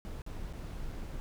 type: noise with dropouts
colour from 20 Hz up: brown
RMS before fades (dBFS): -40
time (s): 0.05-1.2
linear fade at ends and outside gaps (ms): 0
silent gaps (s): 0.219-0.264 / 0.527-0.535 / 0.915-0.919
effects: none